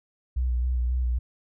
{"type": "tone with vibrato", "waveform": "sine", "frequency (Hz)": 61.74, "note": "B1", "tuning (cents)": 0, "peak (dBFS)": -22, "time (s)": [0.36, 1.19], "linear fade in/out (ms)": 10, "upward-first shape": "square", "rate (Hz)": 3.7, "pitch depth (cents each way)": 30, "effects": []}